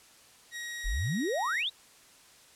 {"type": "tone with pitch glide", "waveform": "sawtooth", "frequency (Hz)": [1894, 1882], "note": ["A#6", "A#6"], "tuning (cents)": [27, 16], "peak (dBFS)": -33, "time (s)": [0.51, 1.64], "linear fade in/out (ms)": 50, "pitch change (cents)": -11, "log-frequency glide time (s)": [1.07, 1.49]}
{"type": "exponential sweep", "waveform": "sine", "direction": "up", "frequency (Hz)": [34.65, 3999], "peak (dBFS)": -28, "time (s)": [0.84, 1.7], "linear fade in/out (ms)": 20}
{"effects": ["white hiss -57 dBFS RMS until 2.55 s", "low-pass 10000 Hz 12 dB/octave"]}